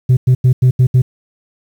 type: tone bursts at uneven times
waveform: sine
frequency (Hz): 127.3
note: C3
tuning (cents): -47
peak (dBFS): -3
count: 6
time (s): 0.09-0.17 / 0.27-0.35 / 0.44-0.53 / 0.62-0.71 / 0.79-0.87 / 0.94-1.02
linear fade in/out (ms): 10
effects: tanh soft clip ceiling -5 dBFS + 7-bit